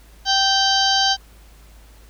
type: harmonic tone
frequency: 780 Hz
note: G5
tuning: 9 cents flat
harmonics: 1 / 2 / 4 / 5 / 6 / 7 / 8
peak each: -20 / -24 / -20 / -26 / -21 / -28 / -29 dBFS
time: 0.25-1.17 s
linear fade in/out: 50 ms
effects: added 53 Hz sine -44 dBFS peak until 2.09 s + pink hiss -52 dBFS RMS until 2.09 s